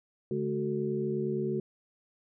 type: tone cluster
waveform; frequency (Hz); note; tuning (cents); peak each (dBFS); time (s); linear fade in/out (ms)
sine; 142.6 / 213.5 / 372.8 / 441.6; C#3 / G#3 / F#4 / A4; +49 / +48 / +13 / +6; -36 / -34 / -31 / -38; 0.31-1.6; 2
effects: none